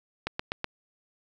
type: click train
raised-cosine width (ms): 0.3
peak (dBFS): -13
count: 4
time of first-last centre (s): 0.27-0.644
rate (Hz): 8.03
effects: none